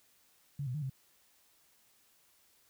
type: tone with pitch steps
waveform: sine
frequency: 141.7 / 124.7 / 151.6 / 132.9 Hz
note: C#3 / B2 / D#3 / C3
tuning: +38 / +17 / -45 / +27 cents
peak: -34 dBFS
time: 0.59-0.898 s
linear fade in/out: 5 ms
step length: 77 ms
effects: white hiss -68 dBFS RMS until 2.69 s